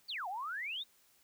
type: exponential two-way sweep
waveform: sine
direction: down then up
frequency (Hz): 4878 to 698.5 to 3868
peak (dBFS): -37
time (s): 0.08-0.84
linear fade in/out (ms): 20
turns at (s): 0.28
effects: white hiss -68 dBFS RMS until 1.23 s